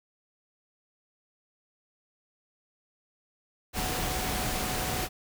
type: tone in noise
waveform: sine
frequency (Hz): 740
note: F#5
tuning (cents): 0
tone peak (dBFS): -38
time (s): 3.73-5.09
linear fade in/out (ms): 50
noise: pink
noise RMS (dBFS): -31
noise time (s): 3.73-5.09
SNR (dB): -10
effects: none